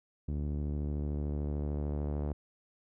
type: tone with low-pass filter sweep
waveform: sawtooth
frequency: 73.42 Hz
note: D2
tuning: in tune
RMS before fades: -34 dBFS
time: 0.28-2.33 s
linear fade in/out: 5 ms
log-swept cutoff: 270 to 640 Hz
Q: 1
effects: none